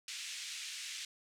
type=band-pass noise; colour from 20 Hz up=pink; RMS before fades=-44 dBFS; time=0.08-1.05 s; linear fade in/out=2 ms; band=2200 to 8200 Hz; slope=24 dB/octave; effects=none